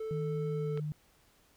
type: tone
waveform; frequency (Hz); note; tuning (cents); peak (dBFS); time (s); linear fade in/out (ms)
triangle; 440; A4; 0; -33; 0-0.8; 5
type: tone with pitch glide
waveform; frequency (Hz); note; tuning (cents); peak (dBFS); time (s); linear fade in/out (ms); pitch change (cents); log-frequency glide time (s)
sine; 155.9 to 150.76; D#3 to D3; +4 to +46; -33; 0.11-0.92; 0; -58; 0.52-0.81
type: click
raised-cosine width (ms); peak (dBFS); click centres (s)
0.3; -31; 0.775
effects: pink hiss -66 dBFS RMS until 1.56 s